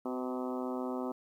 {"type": "harmonic tone with a mistuned harmonic", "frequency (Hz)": 127.5, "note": "C3", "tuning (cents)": -44, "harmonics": [2, 3, 4, 5, 6, 7, 8, 9, 10], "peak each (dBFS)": [-36, -40, -42, -44, -46, -47, -48, -49, -50], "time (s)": [0.05, 1.12], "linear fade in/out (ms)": 5, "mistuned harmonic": 3, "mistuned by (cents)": -24, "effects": ["11-bit"]}